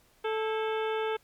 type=harmonic tone with a mistuned harmonic; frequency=438.6 Hz; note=A4; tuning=6 cents flat; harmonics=1 / 2 / 3 / 4 / 5 / 6 / 7 / 8; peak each=-29 / -35 / -39 / -41 / -43 / -45 / -46 / -47 dBFS; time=0.24-1.17 s; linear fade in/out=10 ms; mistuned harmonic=4; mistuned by=-130 cents; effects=pink hiss -64 dBFS RMS until 1.23 s + MP3 96 kbps